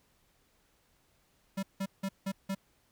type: tone bursts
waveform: square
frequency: 194.2 Hz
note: G3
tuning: 16 cents flat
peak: -32 dBFS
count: 5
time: 1.57-2.55 s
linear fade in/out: 10 ms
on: 60 ms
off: 170 ms
effects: pink hiss -70 dBFS RMS until 2.91 s